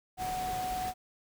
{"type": "tone in noise", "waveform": "sine", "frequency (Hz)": 740, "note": "F#5", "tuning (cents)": 0, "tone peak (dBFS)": -32, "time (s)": [0.17, 0.94], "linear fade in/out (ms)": 50, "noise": "pink", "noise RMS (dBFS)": -41, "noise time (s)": [0.17, 0.94], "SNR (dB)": 6, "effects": []}